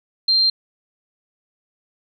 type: tone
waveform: sine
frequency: 4170 Hz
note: C8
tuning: 7 cents flat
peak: -13 dBFS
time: 0.28-0.5 s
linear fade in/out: 5 ms
effects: none